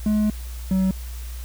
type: tone pair in turn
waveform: triangle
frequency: 212.1 / 188.96 Hz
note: G#3 / F#3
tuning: +37 / +37 cents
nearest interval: major second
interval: 200 cents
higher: first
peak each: -15 dBFS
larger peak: neither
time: 0.06-0.3 / 0.71-0.91 s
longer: first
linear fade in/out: 2 ms
effects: added 60 Hz sine -30 dBFS peak until 1.44 s + white hiss -44 dBFS RMS until 1.44 s